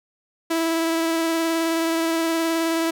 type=tone with vibrato; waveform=sawtooth; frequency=328.4 Hz; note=E4; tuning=6 cents flat; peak=-16 dBFS; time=0.5-2.91 s; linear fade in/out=10 ms; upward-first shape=sine; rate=19 Hz; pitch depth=16 cents each way; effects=none